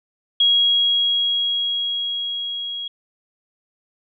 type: tone with level ramp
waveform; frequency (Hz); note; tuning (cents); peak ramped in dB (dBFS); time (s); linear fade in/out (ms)
sine; 3300; G#7; -12; -12 to -26; 0.4-2.88; 5
effects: none